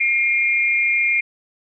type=tone pair together; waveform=sine; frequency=2133 / 2394 Hz; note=C7 / D7; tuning=+33 / +33 cents; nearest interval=major second; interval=200 cents; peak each=-18 dBFS; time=0-1.21 s; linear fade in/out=10 ms; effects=none